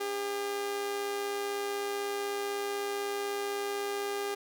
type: tone with amplitude modulation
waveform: sawtooth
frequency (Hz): 402.9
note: G4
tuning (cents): +48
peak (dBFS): -26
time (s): 0-4.35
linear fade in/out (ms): 10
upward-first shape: sine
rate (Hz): 116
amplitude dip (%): 40
effects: none